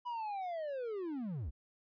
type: linear sweep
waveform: triangle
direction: down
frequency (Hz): 990 to 51.91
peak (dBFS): -35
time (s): 0.05-1.51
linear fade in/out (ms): 20
effects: resampled to 11025 Hz